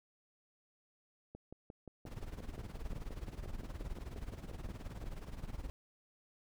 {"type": "click train", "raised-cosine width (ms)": 2, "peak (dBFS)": -35, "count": 22, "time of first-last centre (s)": [1.35, 5.041], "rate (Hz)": 5.69}
{"type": "noise with tremolo", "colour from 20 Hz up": "brown", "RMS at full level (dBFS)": -41, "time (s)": [2.06, 5.7], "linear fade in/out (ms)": 0, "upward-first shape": "sine", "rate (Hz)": 19, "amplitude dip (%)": 75}
{"effects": []}